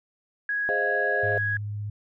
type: tone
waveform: sine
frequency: 1661.2 Hz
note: G#6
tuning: in tune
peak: -24 dBFS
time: 0.49-1.57 s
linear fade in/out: 2 ms
type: chord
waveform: sine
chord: F minor seventh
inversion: first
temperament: equal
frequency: 415.3 / 523.3 / 622.3 / 698.5 Hz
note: Ab4 / C5 / Eb5 / F5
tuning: 0 / 0 / 0 / 0 cents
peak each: -30 dBFS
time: 0.69-1.38 s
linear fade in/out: 0 ms
type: tone with vibrato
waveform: sine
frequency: 103.83 Hz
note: G#2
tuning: in tune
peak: -29 dBFS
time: 1.23-1.9 s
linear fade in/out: 5 ms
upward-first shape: square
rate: 16 Hz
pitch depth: 8 cents each way
effects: tanh soft clip ceiling -11 dBFS